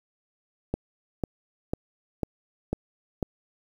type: click train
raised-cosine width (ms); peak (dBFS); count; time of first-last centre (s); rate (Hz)
2; -13; 6; 0.74-3.228; 2.01
effects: 8-bit